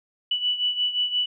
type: beating tone pair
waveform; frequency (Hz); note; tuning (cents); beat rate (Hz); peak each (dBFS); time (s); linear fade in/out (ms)
sine; 2960 / 2965.7; F#7 / F#7; 0 / +3; 5.7; -23 / -28; 0.31-1.26; 5
effects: none

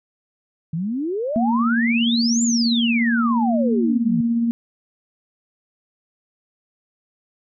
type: exponential two-way sweep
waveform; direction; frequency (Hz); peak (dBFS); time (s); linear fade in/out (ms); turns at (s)
sine; up then down; 153 to 7370 to 153; -21; 0.73-4.21; 5; 2.43
type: tone with tremolo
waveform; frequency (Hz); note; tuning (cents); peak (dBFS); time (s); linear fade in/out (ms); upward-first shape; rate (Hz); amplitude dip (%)
sine; 233.1; A#3; 0; -15; 1.36-4.51; 0; triangle; 17; 35
effects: none

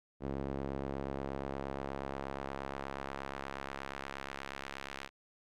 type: tone with band-pass filter sweep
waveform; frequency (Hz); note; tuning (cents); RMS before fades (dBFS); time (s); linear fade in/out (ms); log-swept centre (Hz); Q
sawtooth; 68.4; C#2; -23; -41; 0.2-5.1; 50; 360 to 2300; 0.82
effects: none

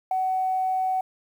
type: tone with ADSR envelope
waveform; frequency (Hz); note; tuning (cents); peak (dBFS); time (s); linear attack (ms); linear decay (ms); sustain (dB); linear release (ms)
sine; 751; F#5; +26; -17; 0.11-1.01; 4; 4; -4; 5
effects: tanh soft clip ceiling -16 dBFS + 9-bit

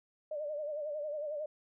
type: tone with vibrato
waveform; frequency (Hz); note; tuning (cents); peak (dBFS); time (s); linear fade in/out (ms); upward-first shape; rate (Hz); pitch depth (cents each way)
sine; 598; D5; +31; -35; 0.31-1.46; 5; sine; 11; 70
effects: none

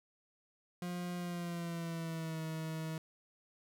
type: tone with pitch glide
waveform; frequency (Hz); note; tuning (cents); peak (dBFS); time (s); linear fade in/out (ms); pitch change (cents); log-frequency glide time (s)
40% pulse; 177 to 159.52; F3 to D#3; +23 to +43; -37; 0.82-2.98; 2; -180; 1.16-2.42
effects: none

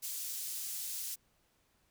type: high-pass noise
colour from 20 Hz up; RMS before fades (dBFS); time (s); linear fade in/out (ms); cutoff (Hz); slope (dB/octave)
pink; -40; 0.02-1.16; 20; 6700; 12
effects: pink hiss -73 dBFS RMS until 1.9 s

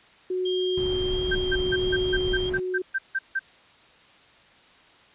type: tone with tremolo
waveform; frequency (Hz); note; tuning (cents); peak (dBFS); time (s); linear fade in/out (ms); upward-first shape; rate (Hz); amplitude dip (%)
sine; 367.9; F#4; -10; -23; 0.3-2.82; 5; sine; 0.76; 30
type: tone with vibrato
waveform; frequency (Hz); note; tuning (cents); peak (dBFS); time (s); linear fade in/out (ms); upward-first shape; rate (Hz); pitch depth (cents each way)
sine; 3200; G7; +35; -30; 0.45-2.5; 10; square; 1.5; 9
type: noise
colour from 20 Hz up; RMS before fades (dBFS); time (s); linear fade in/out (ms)
brown; -32; 0.77-2.6; 5
type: tone bursts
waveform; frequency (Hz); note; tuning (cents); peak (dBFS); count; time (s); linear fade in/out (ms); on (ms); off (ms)
sine; 1566; G6; -2; -22; 11; 1.31-3.394; 10; 44; 160
effects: white hiss -54 dBFS RMS until 5.14 s + resampled to 8000 Hz

